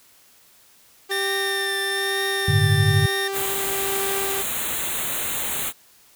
sawtooth tone with tremolo, 392 Hz, G4, in tune, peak -21 dBFS, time 1.09-4.43 s, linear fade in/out 20 ms, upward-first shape sine, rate 1.1 Hz, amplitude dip 30%
25% pulse tone with vibrato, 1811 Hz, A6, 49 cents sharp, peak -20 dBFS, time 1.11-3.28 s, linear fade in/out 5 ms, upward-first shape triangle, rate 1.1 Hz, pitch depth 31 cents each way
sine chord, G suspended second, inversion none, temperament just, 98 / 110.25 / 147 Hz, G2 / A2 / D3, 0 / +4 / +2 cents, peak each -20 dBFS, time 2.48-3.06 s, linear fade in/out 5 ms
white band-stop noise, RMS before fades -26 dBFS, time 3.32-5.73 s, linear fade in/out 50 ms, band 4100 to 6500 Hz, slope 96 dB/octave
effects white hiss -54 dBFS RMS until 6.15 s

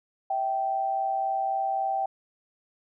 sine tone pair together, 654 / 777.7 Hz, E5 / G5, -14 / -14 cents, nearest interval minor third, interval 300 cents, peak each -33 / -25 dBFS, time 0.3-2.06 s, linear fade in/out 5 ms, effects none

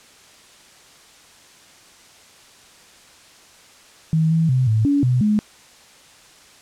sine tone with pitch steps, 159.6 / 162.8 / 128.5 / 109.7 / 284.4 / 125.3 / 211 Hz, D#3 / E3 / C3 / A2 / C#4 / B2 / G#3, +44 / -21 / -31 / -5 / +45 / +25 / +28 cents, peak -14 dBFS, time 4.13-5.39 s, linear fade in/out 0 ms, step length 180 ms, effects white hiss -48 dBFS RMS until 6.61 s + low-pass 8000 Hz 12 dB/octave

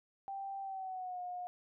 sine tone with pitch glide, 784 to 718.9 Hz, G5 to F5, 0 to +50 cents, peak -39 dBFS, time 0.28-1.47 s, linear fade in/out 0 ms, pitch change -150 cents, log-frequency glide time 0.61-1.21 s, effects none

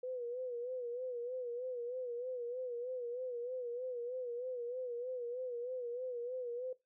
sine tone with vibrato, 493.1 Hz, B4, 3 cents flat, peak -38 dBFS, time 0.03-6.73 s, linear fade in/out 5 ms, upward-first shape sine, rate 3.2 Hz, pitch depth 72 cents each way, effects noise-tail reverb RT60 0.2 s tail -18 dB re dry

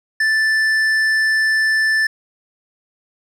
sine tone with tanh clipping, 1760 Hz, A6, in tune, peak -15 dBFS, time 0.2-2.07 s, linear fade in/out 5 ms, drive 9 dB, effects none

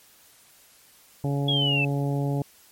harmonic tone, 141 Hz, C#3, 30 cents sharp, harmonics 1 / 2 / 3 / 4 / 5 / 6, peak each -24 / -30 / -34 / -36 / -38 / -40 dBFS, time 1.24-2.42 s, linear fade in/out 2 ms
sine exponential sweep, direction down, 3365 to 2600 Hz, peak -22 dBFS, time 1.48-1.85 s, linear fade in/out 5 ms
effects white hiss -55 dBFS RMS until 2.71 s + MP3 64 kbps

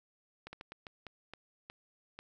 slowing click train, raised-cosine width 0.3 ms, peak -29 dBFS, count 9, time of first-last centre 0.47-2.19 s, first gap 60 ms, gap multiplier 1.35, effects none

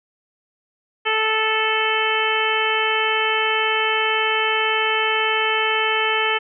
harmonic tone, 438.2 Hz, A4, 7 cents flat, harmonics 1 / 2 / 3 / 4 / 5 / 6 / 7, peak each -25 / -25 / -25 / -25 / -25 / -25 / -25 dBFS, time 1.05-6.39 s, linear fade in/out 20 ms, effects none

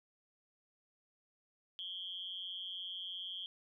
sine tone with amplitude modulation, 3221 Hz, G7, 46 cents sharp, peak -37 dBFS, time 1.79-3.46 s, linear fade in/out 0 ms, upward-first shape sine, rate 183 Hz, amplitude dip 90%, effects 13-bit

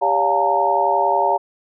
sine tone cluster, 396.5 / 568 / 705 / 850 / 921 Hz, G4 / C#5 / F5 / G#5 / A#5, +20 / +42 / +16 / +40 / -21 cents, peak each -24 / -22 / -20 / -23 / -18 dBFS, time 0.01-1.38 s, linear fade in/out 20 ms, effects none

